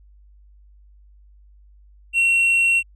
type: tone with tanh clipping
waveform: sine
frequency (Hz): 2728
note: F7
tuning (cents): -41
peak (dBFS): -15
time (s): 2.13-2.83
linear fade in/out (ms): 50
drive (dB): 3
effects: added 50 Hz sine -47 dBFS peak until 2.95 s